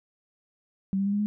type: tone with pitch steps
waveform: sine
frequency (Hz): 192.9 / 196.84 / 200.9 / 205 / 209.1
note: G3 / G3 / G3 / G#3 / G#3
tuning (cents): -28 / +7 / +43 / -22 / +12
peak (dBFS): -23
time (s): 0.93-1.26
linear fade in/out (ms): 0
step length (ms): 66
effects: none